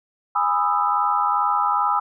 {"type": "chord", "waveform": "sine", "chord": "E major seventh", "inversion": "first", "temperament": "just", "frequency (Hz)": [824.1, 988.9, 1236.1, 1318.5], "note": ["G#5", "B5", "D#6", "E6"], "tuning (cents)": [-14, 2, -12, 0], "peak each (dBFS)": -23, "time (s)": [0.35, 2], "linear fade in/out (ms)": 10, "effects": []}